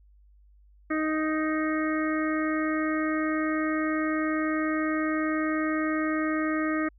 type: harmonic tone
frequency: 311.5 Hz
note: D#4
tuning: 2 cents sharp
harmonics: 1 / 2 / 4 / 5 / 6 / 7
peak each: -26 / -34 / -33 / -38 / -35 / -39 dBFS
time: 0.9-6.89 s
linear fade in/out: 10 ms
effects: added 50 Hz sine -54 dBFS peak until 6.98 s